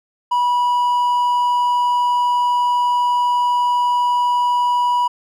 triangle tone, 976 Hz, B5, 21 cents flat, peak -12 dBFS, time 0.31-5.08 s, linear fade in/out 10 ms, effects none

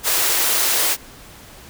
white high-pass noise, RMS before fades -18 dBFS, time 0.03-0.97 s, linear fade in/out 50 ms, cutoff 310 Hz, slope 48 dB/octave, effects pink hiss -42 dBFS RMS until 1.69 s

